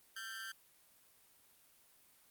sawtooth tone with amplitude modulation, 1568 Hz, G6, in tune, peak -36 dBFS, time 0.16-0.52 s, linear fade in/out 5 ms, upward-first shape sine, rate 216 Hz, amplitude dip 90%, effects white hiss -67 dBFS RMS until 2.3 s + Opus 32 kbps

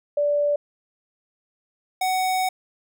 sine / square tone pair in turn, 583 / 746.7 Hz, D5 / F#5, -13 / +16 cents, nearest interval major third, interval 429 cents, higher second, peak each -18 / -21 dBFS, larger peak first, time 0.17-0.56 / 2.01-2.49 s, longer second, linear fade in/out 5 ms, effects none

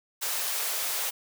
white high-pass noise, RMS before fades -30 dBFS, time 0.21-1.11 s, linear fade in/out 20 ms, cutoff 440 Hz, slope 24 dB/octave, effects none

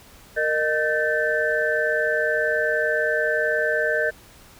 sine tone cluster, 462.5 / 614 / 1543 / 1761 Hz, A#4 / D#5 / G6 / A6, -14 / -23 / -28 / +1 cents, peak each -26 / -24 / -24 / -26 dBFS, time 0.36-4.11 s, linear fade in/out 20 ms, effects pink hiss -49 dBFS RMS until 4.59 s

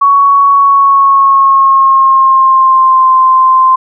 sine tone with pitch glide, 1117 to 1042.2 Hz, C#6 to C6, +13 to -7 cents, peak -3 dBFS, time 0.01-3.76 s, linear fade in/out 10 ms, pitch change -120 cents, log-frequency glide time 0.55-3.09 s, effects none

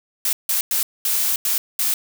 blue noise bursts at uneven times, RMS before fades -20 dBFS, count 6, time 0.25-0.33 / 0.49-0.61 / 0.71-0.83 / 1.05-1.36 / 1.45-1.58 / 1.79-1.94 s, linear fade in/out 2 ms, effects none

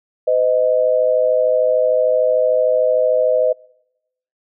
sine tone pair together, 509 / 622.3 Hz, C5 / D#5, -48 / 0 cents, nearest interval minor third, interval 348 cents, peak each -15 dBFS, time 0.27-3.53 s, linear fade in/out 10 ms, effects noise-tail reverb RT60 0.9 s tail -26 dB re dry

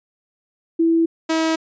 sine / sawtooth tone pair in turn, 330 / 321.9 Hz, E4 / E4, +2 / -41 cents, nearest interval unison, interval 43 cents, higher first, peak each -13 dBFS, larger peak neither, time 0.79-1.06 / 1.29-1.56 s, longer neither, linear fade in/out 10 ms, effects resampled to 16000 Hz

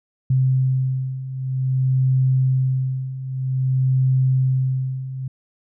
sine beating tone pair, 130.3 / 130.82 Hz, C3 / C3, -7 / 0 cents, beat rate 0.52 Hz, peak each -22 / -18 dBFS, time 0.3-5.28 s, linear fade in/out 5 ms, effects none

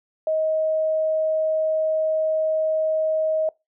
sine tone, 630 Hz, D#5, 21 cents sharp, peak -19 dBFS, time 0.27-3.49 s, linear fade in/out 2 ms, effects noise-tail reverb RT60 0.2 s tail -22 dB re dry

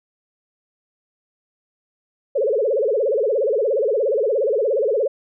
sine tone with vibrato, 486.2 Hz, B4, 27 cents flat, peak -16 dBFS, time 2.35-5.08 s, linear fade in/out 10 ms, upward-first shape sine, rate 17 Hz, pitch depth 280 cents each way, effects none

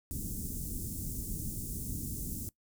pink band-stop noise, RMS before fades -38 dBFS, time 0.11-2.49 s, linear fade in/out 0 ms, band 290 to 7500 Hz, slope 24 dB/octave, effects noise-tail reverb RT60 0.1 s tail -21 dB re dry

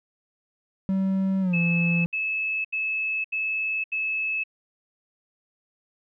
triangle tone with pitch glide, 191.8 to 170.87 Hz, G3 to F3, -37 to -38 cents, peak -19 dBFS, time 0.89-2.06 s, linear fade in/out 0 ms, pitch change -201 cents, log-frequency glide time 1.41-1.57 s
sine tone bursts, 2600 Hz, E7, 24 cents flat, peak -24 dBFS, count 5, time 1.53-4.438 s, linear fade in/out 10 ms, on 520 ms, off 77 ms
effects none

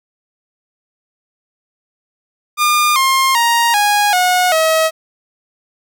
sawtooth tone with pitch steps, 1208 / 1063.8 / 936.9 / 825.1 / 726.6 / 639.9 Hz, D6 / C6 / A#5 / G#5 / F#5 / D#5, +48 / +28 / +8 / -12 / -32 / +48 cents, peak -7 dBFS, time 2.57-4.91 s, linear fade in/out 50 ms, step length 390 ms, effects none

